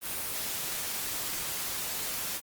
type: noise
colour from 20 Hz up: white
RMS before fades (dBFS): -34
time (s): 0.01-2.41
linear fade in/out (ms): 50
effects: Opus 32 kbps